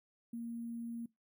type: tone with sample-and-hold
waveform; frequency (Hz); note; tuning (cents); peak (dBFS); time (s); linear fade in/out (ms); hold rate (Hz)
sine; 233.1; A#3; 0; -39; 0.33-1.06; 5; 11025
effects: noise-tail reverb RT60 0.2 s tail -23 dB re dry